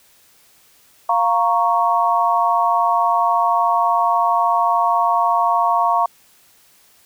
sine chord, Bb minor, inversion second, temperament equal, 698.5 / 932.3 / 1108.7 Hz, F5 / Bb5 / Db6, 0 / 0 / 0 cents, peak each -18 dBFS, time 1.09-6.06 s, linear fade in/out 5 ms, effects white hiss -53 dBFS RMS until 7.05 s

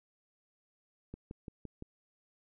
click train, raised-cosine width 3 ms, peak -30 dBFS, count 5, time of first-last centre 1.14-1.824 s, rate 5.85 Hz, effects none

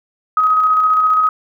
sine tone with tremolo, 1263 Hz, D#6, 26 cents sharp, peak -9 dBFS, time 0.37-1.29 s, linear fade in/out 2 ms, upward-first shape square, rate 15 Hz, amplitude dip 25%, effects none

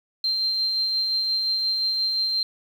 sine tone with tremolo, 4153 Hz, C8, 14 cents flat, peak -20 dBFS, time 0.24-2.43 s, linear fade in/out 2 ms, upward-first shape sine, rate 5.7 Hz, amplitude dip 25%, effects 8-bit

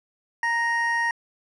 triangle tone pair together, 932.3 / 1868 Hz, A#5 / A#6, 0 / +3 cents, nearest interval octave, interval 1203 cents, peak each -24 / -21 dBFS, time 0.43-1.11 s, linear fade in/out 2 ms, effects resampled to 24000 Hz

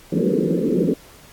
pink band-pass noise, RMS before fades -19 dBFS, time 0.12-0.94 s, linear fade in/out 5 ms, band 160 to 520 Hz, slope 96 dB/octave, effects pink hiss -47 dBFS RMS until 1.32 s + AAC 64 kbps

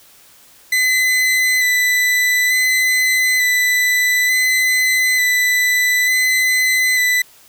40% pulse tone with vibrato, 2008 Hz, B6, 28 cents sharp, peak -12 dBFS, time 0.72-7.22 s, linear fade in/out 5 ms, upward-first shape square, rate 0.56 Hz, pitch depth 14 cents each way, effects white hiss -47 dBFS RMS until 7.48 s

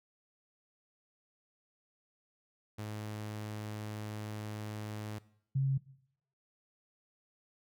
sawtooth / sine tone pair in turn, 106.4 / 135.3 Hz, G#2 / C#3, +42 / -42 cents, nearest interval major third, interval 416 cents, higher second, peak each -35 / -27 dBFS, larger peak second, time 2.78-5.19 / 5.55-5.78 s, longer first, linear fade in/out 10 ms, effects noise-tail reverb RT60 0.7 s tail -19 dB re dry

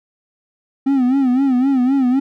triangle tone with vibrato, 261.6 Hz, C4, in tune, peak -10 dBFS, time 0.86-2.2 s, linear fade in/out 10 ms, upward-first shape sine, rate 3.9 Hz, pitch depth 110 cents each way, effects none

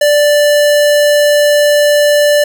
square tone, 587.3 Hz, D5, in tune, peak -7 dBFS, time 0.01-2.44 s, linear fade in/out 5 ms, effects none

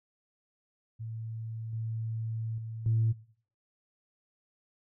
sine tone with level steps, 112.5 Hz, A2, 39 cents sharp, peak -36 / -32 / -37 / -23 dBFS, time 0.99-3.13 s, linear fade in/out 20 ms, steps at 1.73 / 2.58 / 2.86 s, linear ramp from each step 2 ms, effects noise-tail reverb RT60 0.5 s tail -19 dB re dry + tanh soft clip ceiling -19 dBFS

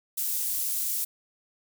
pink high-pass noise, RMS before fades -29 dBFS, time 0.17-1.05 s, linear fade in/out 10 ms, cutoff 11000 Hz, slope 12 dB/octave, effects none

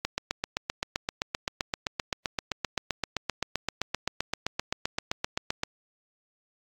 click train, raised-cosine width 0.2 ms, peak -10 dBFS, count 44, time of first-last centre 0.05-5.634 s, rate 7.7 Hz, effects AAC 64 kbps

